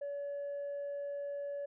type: tone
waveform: sine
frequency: 569 Hz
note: C#5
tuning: 45 cents sharp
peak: -35 dBFS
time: 0.01-1.66 s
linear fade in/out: 10 ms
effects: tanh soft clip ceiling -35 dBFS